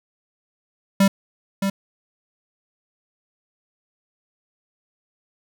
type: tone with echo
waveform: square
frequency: 196 Hz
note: G3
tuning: in tune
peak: -13 dBFS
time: 1-1.08 s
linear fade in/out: 5 ms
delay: 620 ms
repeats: 1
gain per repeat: -7 dB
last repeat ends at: 1.7 s
effects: none